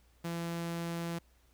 sawtooth tone, 169 Hz, E3, 43 cents sharp, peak -31 dBFS, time 0.24-1.19 s, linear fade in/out 10 ms, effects added 60 Hz sine -64 dBFS peak until 1.53 s + pink hiss -70 dBFS RMS until 1.53 s

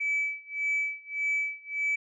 sine tone with tremolo, 2300 Hz, D7, 37 cents flat, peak -23 dBFS, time 0-1.96 s, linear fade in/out 10 ms, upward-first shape sine, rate 1.7 Hz, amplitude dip 95%, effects tanh soft clip ceiling -21 dBFS

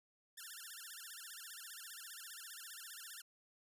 5% pulse tone with vibrato, 1568 Hz, G6, in tune, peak -38 dBFS, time 0.37-3.22 s, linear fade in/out 10 ms, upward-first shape sine, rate 15 Hz, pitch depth 270 cents each way, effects resampled to 32000 Hz

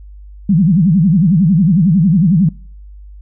sine tone with vibrato, 176.5 Hz, F3, 19 cents sharp, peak -7 dBFS, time 0.49-2.49 s, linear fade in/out 5 ms, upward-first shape sine, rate 11 Hz, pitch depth 270 cents each way, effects noise-tail reverb RT60 0.5 s tail -23 dB re dry + added 50 Hz sine -32 dBFS peak until 3.21 s

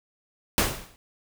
pink noise with exponential decay, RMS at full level -18 dBFS, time 0.58-0.96 s, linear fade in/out 0 ms, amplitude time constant 81 ms, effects none

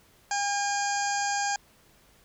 harmonic tone with a mistuned harmonic, 808 Hz, G#5, 48 cents flat, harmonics 1 / 2 / 3 / 4 / 5 / 6 / 7 / 8 / 9, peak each -28 / -32 / -40 / -44 / -45 / -37 / -44 / -36 / -36 dBFS, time 0.31-1.56 s, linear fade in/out 2 ms, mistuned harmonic 5, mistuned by +85 cents, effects pink hiss -60 dBFS RMS until 2.24 s

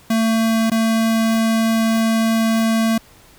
square tone with dropouts, 224.6 Hz, A3, 36 cents sharp, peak -15 dBFS, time 0.1-2.98 s, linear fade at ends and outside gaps 5 ms, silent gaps 0.7-0.716 s, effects pink hiss -48 dBFS RMS until 3.38 s

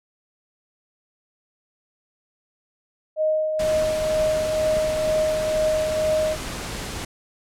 sine tone with tremolo, 622.3 Hz, D#5, in tune, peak -17 dBFS, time 3.16-6.37 s, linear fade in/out 50 ms, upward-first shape triangle, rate 2.1 Hz, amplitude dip 45%
pink noise, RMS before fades -31 dBFS, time 3.59-7.05 s, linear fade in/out 5 ms
click, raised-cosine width 3 ms, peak -20 dBFS, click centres 4.769 s
effects low-pass 10000 Hz 12 dB/octave

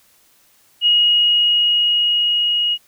sine tone with level ramp, 2885 Hz, F#7, 44 cents flat, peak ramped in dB -10 to -15 dBFS, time 0.81-2.78 s, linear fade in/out 50 ms, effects white hiss -55 dBFS RMS until 2.87 s

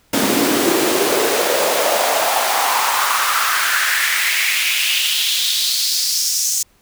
pink noise with high-pass filter sweep, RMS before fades -17 dBFS, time 0.13-6.63 s, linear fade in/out 5 ms, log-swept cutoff 240 to 6600 Hz, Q 3.4, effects pink hiss -56 dBFS RMS until 6.81 s

